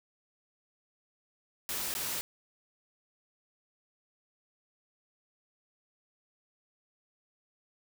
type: noise with dropouts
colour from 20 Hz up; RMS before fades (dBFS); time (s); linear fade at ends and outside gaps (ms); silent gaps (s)
white; -35; 1.69-2.21; 0; 1.94-1.951
effects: none